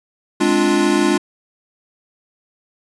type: chord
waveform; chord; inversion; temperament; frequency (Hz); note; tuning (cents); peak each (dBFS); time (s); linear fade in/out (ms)
square; D half-diminished seventh; second; equal; 207.7 / 261.6 / 293.7 / 349.2; Ab3 / C4 / D4 / F4; 0 / 0 / 0 / 0; -21 / -24 / -18 / -18; 0.4-1.18; 10
effects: resampled to 24000 Hz